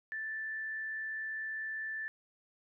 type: tone with frequency modulation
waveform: sine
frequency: 1760 Hz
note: A6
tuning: in tune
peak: -36 dBFS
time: 0.12-2.08 s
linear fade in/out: 0 ms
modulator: 75.3 Hz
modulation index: 0.26
effects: none